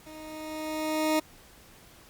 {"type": "tone with level ramp", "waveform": "20% pulse", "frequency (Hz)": 311, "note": "D#4", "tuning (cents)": -1, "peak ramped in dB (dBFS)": [-39, -17], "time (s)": [0.06, 1.2], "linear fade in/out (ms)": 10, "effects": ["pink hiss -54 dBFS RMS until 2.09 s", "Opus 48 kbps"]}